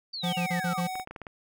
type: exponential sweep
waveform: sine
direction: down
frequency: 4674 to 1098 Hz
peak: -33 dBFS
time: 0.13-0.81 s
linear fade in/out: 10 ms
type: tone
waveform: square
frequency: 748 Hz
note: F#5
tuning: 19 cents sharp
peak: -33 dBFS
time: 0.22-1.05 s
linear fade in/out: 50 ms
type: tone bursts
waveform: square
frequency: 174.61 Hz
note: F3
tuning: in tune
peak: -28 dBFS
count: 5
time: 0.23-0.874 s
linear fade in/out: 10 ms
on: 100 ms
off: 36 ms
type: clicks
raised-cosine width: 0.5 ms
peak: -25 dBFS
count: 7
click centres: 0.955 / 0.998 / 1.074 / 1.11 / 1.162 / 1.217 / 1.268 s
effects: none

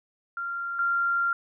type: tone pair in turn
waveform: sine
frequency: 1386 / 1386 Hz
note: F6 / F6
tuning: -14 / -14 cents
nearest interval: unison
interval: 0 cents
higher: neither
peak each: -29 / -22 dBFS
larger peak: second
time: 0.37-0.79 / 0.79-1.33 s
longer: second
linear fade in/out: 2 ms
effects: none

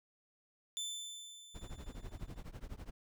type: tone with exponential decay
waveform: 25% pulse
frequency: 3528 Hz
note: A7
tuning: 4 cents sharp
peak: -33 dBFS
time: 0.77-2.43 s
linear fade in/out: 0 ms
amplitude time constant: 360 ms
type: noise with tremolo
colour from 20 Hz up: brown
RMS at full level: -42 dBFS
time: 1.54-2.91 s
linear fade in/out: 20 ms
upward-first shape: triangle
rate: 12 Hz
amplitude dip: 100%
effects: none

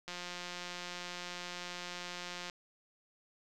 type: click train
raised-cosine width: 0.2 ms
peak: -25 dBFS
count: 429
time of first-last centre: 0.08-2.498 s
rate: 177 Hz
effects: none

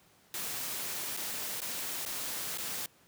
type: noise with dropouts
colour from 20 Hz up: white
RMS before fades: -37 dBFS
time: 0.34-2.86 s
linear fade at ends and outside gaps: 2 ms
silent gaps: 1.167-1.172 / 1.605-1.617 / 2.052-2.061 / 2.575-2.583 s
effects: pink hiss -63 dBFS RMS until 3.07 s + high-pass 100 Hz 12 dB/octave

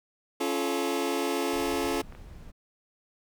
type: chord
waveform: sawtooth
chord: Db augmented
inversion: none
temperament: just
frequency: 277.2 / 346.5 / 433.1 Hz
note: Db4 / F4 / A4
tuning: 0 / -14 / -27 cents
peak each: -27 dBFS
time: 0.4-2.02 s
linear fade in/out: 10 ms
type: noise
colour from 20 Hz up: brown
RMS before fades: -45 dBFS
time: 1.52-2.52 s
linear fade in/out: 20 ms
type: clicks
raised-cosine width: 0.5 ms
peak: -32 dBFS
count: 2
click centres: 2.124 / 2.15 s
effects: none

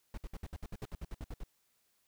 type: noise bursts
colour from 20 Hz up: brown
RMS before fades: -41 dBFS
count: 14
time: 0.14-1.436 s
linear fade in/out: 2 ms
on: 35 ms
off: 62 ms
effects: white hiss -75 dBFS RMS until 2.07 s

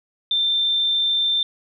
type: tone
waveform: sine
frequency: 3573 Hz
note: A7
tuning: 26 cents sharp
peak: -17 dBFS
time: 0.31-1.43 s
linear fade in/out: 2 ms
effects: none

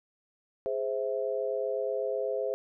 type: chord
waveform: sine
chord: Ab augmented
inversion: none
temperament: equal with one note detuned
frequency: 415.3 / 523.3 / 654.7 Hz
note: Ab4 / C5 / E5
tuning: 0 / 0 / -12 cents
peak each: -33 / -31 / -35 dBFS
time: 0.66-2.54 s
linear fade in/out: 0 ms
effects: none

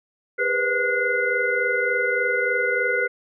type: tone cluster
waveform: sine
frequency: 402.8 / 485.6 / 509 / 1456 / 2062 Hz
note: G4 / B4 / C5 / F#6 / C7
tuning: +47 / -29 / -48 / -28 / -26 cents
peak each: -29 / -26 / -29 / -23 / -25 dBFS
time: 0.38-3.08 s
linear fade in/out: 20 ms
effects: none

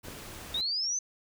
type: noise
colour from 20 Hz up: pink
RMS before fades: -44 dBFS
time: 0.03-0.62 s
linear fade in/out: 20 ms
type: click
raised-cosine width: 2 ms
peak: -28 dBFS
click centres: 0.084 s
type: linear sweep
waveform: sine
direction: up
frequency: 3614 to 6230 Hz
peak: -28 dBFS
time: 0.54-0.99 s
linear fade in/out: 5 ms
effects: none

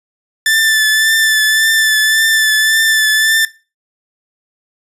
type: tone with vibrato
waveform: sawtooth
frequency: 1760 Hz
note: A6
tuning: in tune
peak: -6 dBFS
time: 0.46-3.45 s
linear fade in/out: 2 ms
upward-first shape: triangle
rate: 1.8 Hz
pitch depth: 27 cents each way
effects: noise-tail reverb RT60 0.3 s tail -18 dB re dry + resampled to 32000 Hz

